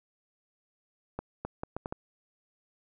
accelerating click train, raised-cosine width 1 ms, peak -20 dBFS, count 6, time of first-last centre 1.19-1.925 s, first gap 260 ms, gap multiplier 0.71, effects none

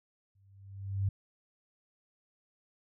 sine tone with exponential growth, 98 Hz, G2, in tune, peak -25 dBFS, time 0.35-1.09 s, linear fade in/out 5 ms, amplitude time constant 160 ms, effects none

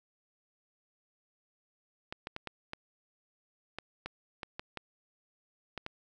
clicks, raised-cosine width 0.3 ms, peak -22 dBFS, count 12, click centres 2.125 / 2.271 / 2.364 / 2.473 / 2.734 / 3.786 / 4.06 / 4.432 / 4.595 / 4.773 / 5.777 / 5.864 s, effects none

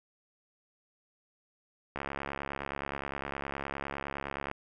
click train, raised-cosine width 0.5 ms, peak -20 dBFS, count 179, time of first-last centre 1.96-4.514 s, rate 69.7 Hz, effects none

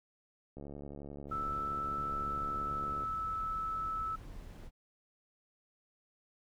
click train, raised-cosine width 2 ms, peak -33 dBFS, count 177, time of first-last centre 0.57-3.035 s, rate 71.4 Hz
brown noise, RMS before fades -47 dBFS, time 1.28-4.71 s, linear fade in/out 50 ms
sine tone with pitch glide, 1318.5 to 1308.6 Hz, E6 to E6, 0 to -13 cents, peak -34 dBFS, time 1.31-4.16 s, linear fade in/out 10 ms, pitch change -13 cents, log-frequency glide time 2.19-3 s
effects none

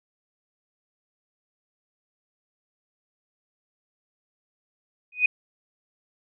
sine tone with exponential growth, 2489 Hz, D#7, in tune, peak -12 dBFS, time 5.12-5.26 s, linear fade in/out 5 ms, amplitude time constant 29 ms, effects none

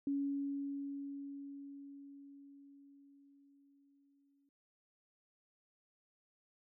sine tone with exponential decay, 280 Hz, C#4, 18 cents sharp, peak -32 dBFS, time 0.07-4.49 s, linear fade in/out 2 ms, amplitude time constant 960 ms, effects noise-tail reverb RT60 0.7 s tail -21 dB re dry

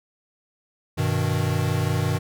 square chord, G augmented, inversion none, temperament equal, 98 / 123.47 / 155.56 Hz, G2 / B2 / D#3, 0 / 0 / 0 cents, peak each -26 dBFS, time 0.97-2.19 s, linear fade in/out 20 ms, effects none

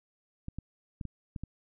clicks, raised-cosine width 5 ms, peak -25 dBFS, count 6, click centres 0.484 / 0.586 / 1.012 / 1.053 / 1.362 / 1.436 s, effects none

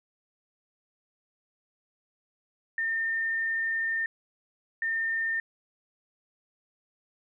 sine tone bursts at uneven times, 1812 Hz, A#6, 50 cents flat, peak -26 dBFS, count 2, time 2.78-4.06 / 4.82-5.4 s, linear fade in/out 2 ms, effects none

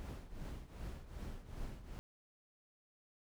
brown noise with tremolo, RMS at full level -43 dBFS, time 0-1.99 s, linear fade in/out 0 ms, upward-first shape triangle, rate 2.6 Hz, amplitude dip 80%, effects none

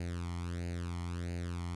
sawtooth tone with flanger, 86.8 Hz, F2, 10 cents flat, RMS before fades -38 dBFS, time 0-1.75 s, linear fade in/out 5 ms, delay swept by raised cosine 0.44 to 0.95 ms, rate 1.5 Hz, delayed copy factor +0.75, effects resampled to 24000 Hz

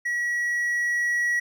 triangle tone with level ramp, 1923 Hz, B6, 47 cents flat, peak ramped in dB -22 to -19 dBFS, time 0.05-1.4 s, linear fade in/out 10 ms, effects none

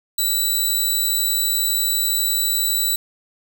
10% pulse tone, 3951 Hz, B7, in tune, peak -10 dBFS, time 0.18-2.96 s, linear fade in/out 5 ms, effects none

